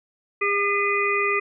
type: harmonic tone with a mistuned harmonic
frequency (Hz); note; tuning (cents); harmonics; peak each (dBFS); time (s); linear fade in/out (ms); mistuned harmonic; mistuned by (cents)
404.1; G#4; -47; 1 / 3 / 5 / 6; -25 / -25 / -25 / -25; 0.41-1.4; 10; 6; +31
effects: none